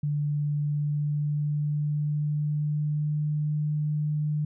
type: tone with pitch glide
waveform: sine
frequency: 147.1 to 150.45 Hz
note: D3 to D3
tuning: +3 to +42 cents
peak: -24 dBFS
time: 0.03-4.45 s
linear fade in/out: 5 ms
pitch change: +39 cents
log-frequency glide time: 0.59-3.57 s
effects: none